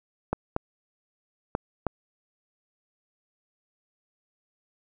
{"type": "clicks", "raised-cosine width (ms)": 1, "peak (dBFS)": -11, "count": 4, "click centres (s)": [0.33, 0.564, 1.551, 1.867], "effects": []}